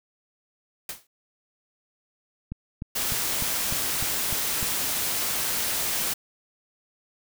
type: noise with exponential decay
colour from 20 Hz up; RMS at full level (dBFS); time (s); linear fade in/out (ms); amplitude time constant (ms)
white; -30; 0.89-1.07; 2; 37
type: click train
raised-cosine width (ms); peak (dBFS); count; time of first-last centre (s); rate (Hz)
5; -20; 8; 2.52-4.628; 3.32
type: noise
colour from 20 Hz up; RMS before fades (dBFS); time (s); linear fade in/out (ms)
white; -27; 2.95-6.14; 10
effects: none